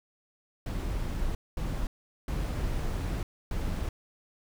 brown noise bursts at uneven times, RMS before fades -31 dBFS, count 4, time 0.66-1.35 / 1.57-1.87 / 2.28-3.23 / 3.51-3.89 s, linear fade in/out 2 ms, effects none

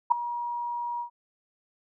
sine tone with ADSR envelope, 955 Hz, A#5, 42 cents sharp, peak -13 dBFS, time 0.1-1.1 s, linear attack 18 ms, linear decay 4 ms, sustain -16 dB, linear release 97 ms, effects none

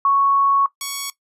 sine / 5% pulse tone pair in turn, 1108.7 / 1115.1 Hz, C#6 / C#6, 0 / +10 cents, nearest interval unison, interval 10 cents, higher second, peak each -13 dBFS, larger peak neither, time 0.05-0.66 / 0.81-1.1 s, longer first, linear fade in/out 2 ms, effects noise-tail reverb RT60 0.1 s tail -17 dB re dry + resampled to 32000 Hz

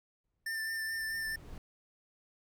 brown noise with exponential growth, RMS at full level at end -44 dBFS, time 0.24-1.58 s, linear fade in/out 1 ms, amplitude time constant 290 ms
square tone with vibrato, 1786 Hz, A6, 25 cents sharp, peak -35 dBFS, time 0.46-1.36 s, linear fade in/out 5 ms, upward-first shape triangle, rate 4.6 Hz, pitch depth 22 cents each way
effects none

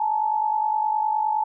sine tone pair together, 856.3 / 906 Hz, A5 / A#5, -47 / -50 cents, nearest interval minor second, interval 97 cents, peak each -21 / -26 dBFS, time 0-1.44 s, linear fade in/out 5 ms, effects none

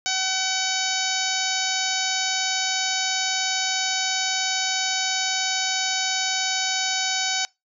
harmonic tone, 757 Hz, F#5, 39 cents sharp, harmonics 1 / 2 / 3 / 4 / 5 / 6 / 7 / 8 / 9, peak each -31 / -31 / -31 / -31 / -31 / -31 / -31 / -31 / -31 dBFS, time 0.06-7.45 s, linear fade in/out 0 ms, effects noise-tail reverb RT60 0.2 s tail -23 dB re dry

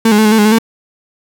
35% pulse tone with pitch steps, 225.3 / 208.9 / 217.9 / 211.9 / 222.2 / 208.1 / 215.6 / 226.4 Hz, A3 / G#3 / A3 / G#3 / A3 / G#3 / A3 / A3, +41 / +10 / -17 / +35 / +17 / +4 / -35 / +50 cents, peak -5 dBFS, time 0.05-0.586 s, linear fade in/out 5 ms, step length 67 ms, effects none

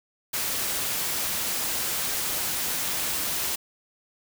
white noise, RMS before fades -28 dBFS, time 0.33-3.56 s, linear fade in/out 10 ms, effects none

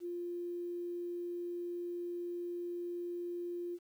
sine tone with quantisation, 349.2 Hz, F4, in tune, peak -37 dBFS, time 0-3.79 s, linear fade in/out 50 ms, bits 11, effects none

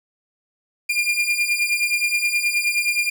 40% pulse beating tone pair, 2400 / 2409.5 Hz, D7 / D7, +37 / +44 cents, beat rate 9.5 Hz, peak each -22 / -20 dBFS, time 0.89-3.1 s, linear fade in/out 10 ms, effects none

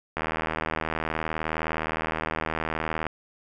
click train, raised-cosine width 0.5 ms, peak -12 dBFS, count 231, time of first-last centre 0.17-3.067 s, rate 79.4 Hz, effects none

